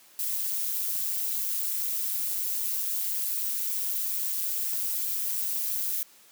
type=noise with amplitude modulation; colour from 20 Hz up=violet; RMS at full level=-26 dBFS; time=0.19-6.03 s; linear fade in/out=2 ms; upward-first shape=sine; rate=197 Hz; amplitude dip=80%; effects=white hiss -56 dBFS RMS until 6.31 s + high-pass 200 Hz 12 dB/octave